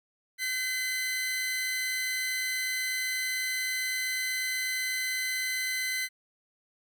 sawtooth tone pair together, 1534.9 / 2037 Hz, G6 / C7, -37 / -47 cents, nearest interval perfect fourth, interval 490 cents, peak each -35 / -26 dBFS, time 0.38-6.09 s, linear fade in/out 50 ms, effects none

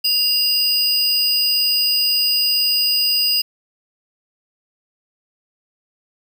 square tone pair together, 2794 / 4911 Hz, F7 / D#8, 0 / -23 cents, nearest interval minor seventh, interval 977 cents, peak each -23 / -16 dBFS, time 0.04-3.42 s, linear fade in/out 10 ms, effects 8-bit

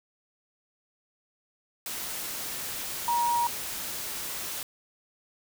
sine tone in noise, 949 Hz, A#5, 31 cents sharp, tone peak -23 dBFS, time 3.08-3.47 s, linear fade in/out 2 ms, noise white, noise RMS -35 dBFS, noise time 1.86-4.63 s, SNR +9 dB, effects none

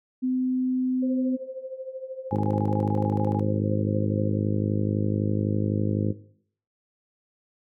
sine tone, 255.8 Hz, C4, 39 cents flat, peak -22 dBFS, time 0.22-1.37 s, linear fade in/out 20 ms
sine tone with tremolo, 523.3 Hz, C5, in tune, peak -30 dBFS, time 1.02-4.39 s, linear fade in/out 10 ms, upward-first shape triangle, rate 13 Hz, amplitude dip 80%
harmonic tone, 51.91 Hz, G#1, in tune, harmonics 2 / 3 / 4 / 5 / 6 / 7 / 8 / 9 / 10, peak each -27 / -32 / -28 / -34 / -32 / -36 / -37 / -38 / -38 dBFS, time 2.31-6.13 s, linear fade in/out 20 ms
sine tone bursts, 830.6 Hz, G#5, in tune, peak -30 dBFS, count 15, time 2.31-3.395 s, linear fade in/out 0 ms, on 49 ms, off 25 ms
effects noise-tail reverb RT60 0.6 s tail -17 dB re dry

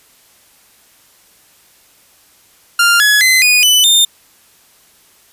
sawtooth tone with pitch steps, 1396.9 / 1690.2 / 2045 / 2475 / 2994 / 3623 Hz, F6 / G#6 / C7 / D#7 / F#7 / A7, 0 / +30 / -40 / -10 / +20 / +50 cents, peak -4 dBFS, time 2.79-4.05 s, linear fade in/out 5 ms, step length 210 ms, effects white hiss -49 dBFS RMS until 5.32 s + resampled to 32000 Hz

